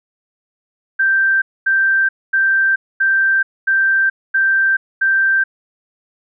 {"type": "tone bursts", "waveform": "sine", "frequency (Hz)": 1568, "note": "G6", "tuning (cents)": 0, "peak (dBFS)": -11, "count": 7, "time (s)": [0.99, 5.44], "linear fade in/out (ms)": 10, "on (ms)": 430, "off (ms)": 240, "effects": []}